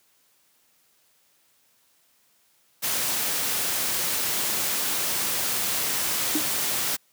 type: noise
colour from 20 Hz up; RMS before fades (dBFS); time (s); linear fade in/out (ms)
white; -26; 2.82-6.97; 20
type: tone with exponential decay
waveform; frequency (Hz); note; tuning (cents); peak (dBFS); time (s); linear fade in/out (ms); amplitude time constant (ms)
sine; 306.5; D#4; -26; -19; 6.35-6.46; 5; 23
effects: white hiss -64 dBFS RMS until 7.12 s + high-pass 100 Hz 12 dB/octave